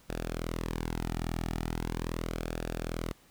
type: tone with flanger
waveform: sawtooth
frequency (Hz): 41.2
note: E1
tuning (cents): 0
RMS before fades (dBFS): -35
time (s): 0.09-3.13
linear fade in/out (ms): 10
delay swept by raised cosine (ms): 0.96 to 1.96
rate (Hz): 0.39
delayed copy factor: -0.6
effects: pink hiss -61 dBFS RMS until 3.3 s